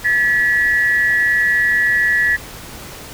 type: tone pair together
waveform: sine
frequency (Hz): 1723 / 1934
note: A6 / B6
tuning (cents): -37 / -37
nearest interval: major second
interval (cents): 200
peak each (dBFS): -15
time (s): 0.04-2.37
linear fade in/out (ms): 20
effects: pink hiss -34 dBFS RMS until 3.13 s